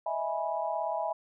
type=chord; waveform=sine; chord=E major seventh; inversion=third; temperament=equal with one note detuned; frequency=622.3 / 659.3 / 830.6 / 980.4 Hz; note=D#5 / E5 / G#5 / B5; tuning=0 / 0 / 0 / -13 cents; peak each=-37 / -33 / -34 / -36 dBFS; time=0.06-1.13 s; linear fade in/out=5 ms; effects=none